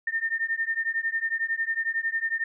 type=beating tone pair; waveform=sine; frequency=1809 / 1820 Hz; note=A6 / A#6; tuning=+48 / -42 cents; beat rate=11 Hz; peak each=-28 dBFS; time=0.07-2.44 s; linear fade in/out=5 ms; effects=none